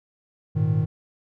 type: chord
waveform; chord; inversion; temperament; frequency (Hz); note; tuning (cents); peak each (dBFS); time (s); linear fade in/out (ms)
triangle; Ab suspended second; none; equal; 103.83 / 116.54 / 155.56; Ab2 / Bb2 / Eb3; 0 / 0 / 0; -22 / -23 / -20; 0.55-0.86; 20
effects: none